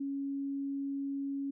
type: tone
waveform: sine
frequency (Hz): 277.2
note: C#4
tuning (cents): 0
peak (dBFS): -33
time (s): 0-1.51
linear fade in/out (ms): 10
effects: none